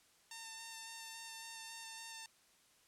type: tone with vibrato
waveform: 5% pulse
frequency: 904 Hz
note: A5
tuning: 47 cents sharp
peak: -35 dBFS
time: 0.31-2.26 s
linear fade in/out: 2 ms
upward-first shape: square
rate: 3.6 Hz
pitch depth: 10 cents each way
effects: white hiss -69 dBFS RMS until 2.87 s + low-pass 10000 Hz 12 dB/octave